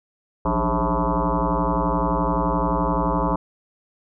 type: tone with frequency modulation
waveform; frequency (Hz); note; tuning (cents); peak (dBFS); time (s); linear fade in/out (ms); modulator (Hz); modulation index
sine; 415.3; G#4; 0; -18; 0.45-3.36; 5; 117; 6
effects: none